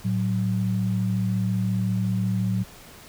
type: tone pair together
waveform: sine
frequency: 111.7 / 186.18 Hz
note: A2 / F#3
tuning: +27 / +11 cents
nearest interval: major sixth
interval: 884 cents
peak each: -24 / -24 dBFS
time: 0.04-2.64 s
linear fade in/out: 20 ms
effects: pink hiss -46 dBFS RMS until 3.08 s